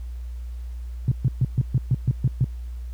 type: tone bursts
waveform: sine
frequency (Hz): 127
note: B2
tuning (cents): +49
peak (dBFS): -15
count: 9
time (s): 1.08-2.444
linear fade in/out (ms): 2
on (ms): 36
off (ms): 130
effects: added 60 Hz sine -30 dBFS peak until 2.93 s + pink hiss -58 dBFS RMS until 2.93 s